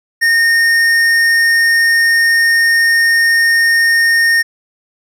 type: tone with tanh clipping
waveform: sine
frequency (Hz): 1838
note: A#6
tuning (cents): -25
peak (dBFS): -10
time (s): 0.21-4.43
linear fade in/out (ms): 20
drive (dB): 13
effects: none